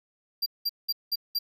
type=tone bursts; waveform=square; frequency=4742 Hz; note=D8; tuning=16 cents sharp; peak=-25 dBFS; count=5; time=0.42-1.39 s; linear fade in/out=10 ms; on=42 ms; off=190 ms; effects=none